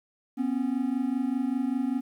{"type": "tone pair together", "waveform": "triangle", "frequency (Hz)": [246.9, 272], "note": ["B3", "C#4"], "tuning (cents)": [0, -33], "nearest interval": "major second", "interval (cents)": 167, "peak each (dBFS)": -26, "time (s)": [0.37, 2.01], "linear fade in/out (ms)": 20, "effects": ["10-bit"]}